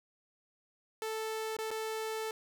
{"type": "tone with dropouts", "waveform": "sawtooth", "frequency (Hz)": 440, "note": "A4", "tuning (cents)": 0, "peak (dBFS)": -31, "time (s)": [1.02, 2.31], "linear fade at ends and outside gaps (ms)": 1, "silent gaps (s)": [[1.567, 1.587], [1.706, 1.713]], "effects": []}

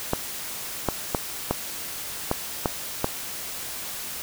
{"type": "clicks", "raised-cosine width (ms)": 1, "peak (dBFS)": -7, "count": 7, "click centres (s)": [0.134, 0.887, 1.148, 1.51, 2.314, 2.658, 3.044], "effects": ["white hiss -34 dBFS RMS until 4.22 s"]}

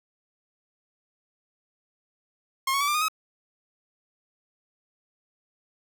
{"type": "tone with pitch steps", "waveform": "sawtooth", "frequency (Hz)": [1071, 1108.8, 1147.9, 1188.3, 1230.3, 1273.6], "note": ["C6", "C#6", "D6", "D6", "D#6", "D#6"], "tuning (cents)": [40, 0, -40, 20, -20, 40], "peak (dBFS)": -19, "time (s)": [2.67, 3.084], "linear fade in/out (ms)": 5, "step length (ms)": 69, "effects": []}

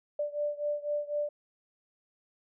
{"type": "beating tone pair", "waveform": "sine", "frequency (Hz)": [587.3, 591.3], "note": ["D5", "D5"], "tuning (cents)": [0, 12], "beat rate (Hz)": 4, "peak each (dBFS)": [-32, -34], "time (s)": [0.19, 1.29], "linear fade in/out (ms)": 5, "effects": []}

